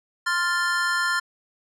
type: chord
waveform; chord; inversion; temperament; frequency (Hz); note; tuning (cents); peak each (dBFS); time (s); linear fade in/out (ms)
square; F major; second; equal; 1046.5 / 1396.9 / 1760; C6 / F6 / A6; 0 / 0 / 0; -29 / -25 / -26; 0.26-1.2; 10
effects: low-pass 8000 Hz 12 dB/octave